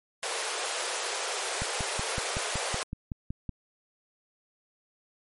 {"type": "high-pass noise", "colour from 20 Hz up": "pink", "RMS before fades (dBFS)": -32, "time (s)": [0.23, 2.83], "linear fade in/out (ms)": 0, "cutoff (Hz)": 410, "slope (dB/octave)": 48}
{"type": "click train", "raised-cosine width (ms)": 5, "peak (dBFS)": -21, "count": 11, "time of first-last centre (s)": [1.62, 3.493], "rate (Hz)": 5.34}
{"effects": ["MP3 48 kbps"]}